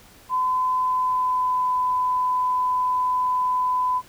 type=tone with pitch glide; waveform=sine; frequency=1016 to 1004.9 Hz; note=B5 to B5; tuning=+49 to +30 cents; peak=-19 dBFS; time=0.29-4.02 s; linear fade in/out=50 ms; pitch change=-19 cents; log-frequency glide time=0.73-1.71 s; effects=pink hiss -50 dBFS RMS until 4.08 s